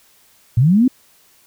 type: linear sweep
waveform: sine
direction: up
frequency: 107.1 to 267.5 Hz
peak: -9 dBFS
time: 0.57-0.88 s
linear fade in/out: 5 ms
effects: white hiss -53 dBFS RMS until 1.46 s